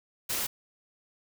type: noise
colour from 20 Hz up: white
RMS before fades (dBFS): -31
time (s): 0.29-0.47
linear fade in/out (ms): 10
effects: none